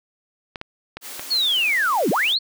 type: clicks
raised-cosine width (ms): 0.3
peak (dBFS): -15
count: 4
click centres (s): 0.558 / 0.614 / 0.97 / 1.195
type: high-pass noise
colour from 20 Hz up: white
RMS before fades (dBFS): -35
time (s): 1.01-2.36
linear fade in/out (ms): 50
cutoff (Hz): 220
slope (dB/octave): 96
type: linear two-way sweep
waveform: sine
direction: down then up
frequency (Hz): 4454 to 159.2 to 4454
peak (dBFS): -17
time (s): 1.3-2.39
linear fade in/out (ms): 20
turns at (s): 2.1
effects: none